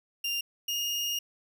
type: tone pair in turn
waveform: 30% pulse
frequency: 2794 / 2844 Hz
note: F7 / F7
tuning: 0 / +31 cents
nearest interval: unison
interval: 31 cents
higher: second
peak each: -26 dBFS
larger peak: neither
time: 0.24-0.41 / 0.68-1.19 s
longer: second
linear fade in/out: 5 ms
effects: none